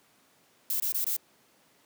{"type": "noise bursts", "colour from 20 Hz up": "violet", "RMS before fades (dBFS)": -29, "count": 4, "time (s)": [0.7, 1.166], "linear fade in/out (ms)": 2, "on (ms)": 100, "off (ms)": 22, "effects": ["pink hiss -63 dBFS RMS until 1.85 s", "high-pass 200 Hz 12 dB/octave"]}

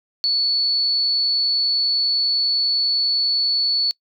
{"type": "tone", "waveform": "sine", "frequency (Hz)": 4435, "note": "C#8", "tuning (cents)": 0, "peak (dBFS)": -16, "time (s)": [0.24, 3.91], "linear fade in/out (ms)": 0, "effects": ["noise-tail reverb RT60 0.1 s tail -25 dB re dry"]}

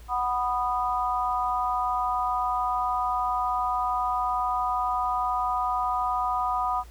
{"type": "chord", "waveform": "sine", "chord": "B major", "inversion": "second", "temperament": "just", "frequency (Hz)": [740.8, 987.8, 1234.7], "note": ["F#5", "B5", "D#6"], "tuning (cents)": [2, 0, -14], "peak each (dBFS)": -28, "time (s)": [0.08, 6.84], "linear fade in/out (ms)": 50, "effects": ["added 57 Hz sine -43 dBFS peak until 6.9 s", "pink hiss -55 dBFS RMS until 6.9 s"]}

